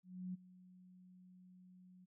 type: tone with ADSR envelope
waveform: sine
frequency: 182.9 Hz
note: F#3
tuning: 20 cents flat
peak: -40 dBFS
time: 0.03-2.06 s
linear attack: 310 ms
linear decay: 18 ms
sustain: -19 dB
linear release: 22 ms
effects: none